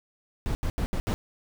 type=noise bursts at uneven times; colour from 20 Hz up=brown; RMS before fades=-27 dBFS; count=5; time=0.46-0.55 / 0.63-0.7 / 0.78-0.86 / 0.93-1 / 1.07-1.14 s; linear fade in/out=0 ms; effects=none